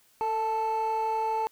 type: tone pair together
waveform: triangle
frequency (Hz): 446.9 / 878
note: A4 / A5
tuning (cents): +27 / -4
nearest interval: octave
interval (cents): 1169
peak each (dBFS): -29 / -23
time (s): 0.21-1.47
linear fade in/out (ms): 0
effects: tanh soft clip ceiling -21 dBFS + white hiss -63 dBFS RMS until 1.51 s